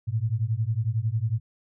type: beating tone pair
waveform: sine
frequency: 106.2 / 117.2 Hz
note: G#2 / A#2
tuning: +39 / +10 cents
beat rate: 11 Hz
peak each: -26 dBFS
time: 0.07-1.4 s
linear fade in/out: 20 ms
effects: none